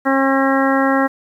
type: harmonic tone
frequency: 270 Hz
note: C#4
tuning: 45 cents flat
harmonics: 1 / 2 / 3 / 4 / 5 / 6 / 7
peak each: -16 / -19 / -21 / -22 / -23 / -24 / -24 dBFS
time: 0.05-1.08 s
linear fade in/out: 20 ms
effects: 8-bit